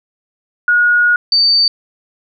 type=tone pair in turn; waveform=sine; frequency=1446 / 4591 Hz; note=F#6 / D8; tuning=-40 / -40 cents; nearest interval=octave + minor sixth; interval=2000 cents; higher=second; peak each=-8 dBFS; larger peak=neither; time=0.68-1.16 / 1.32-1.68 s; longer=first; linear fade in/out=2 ms; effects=none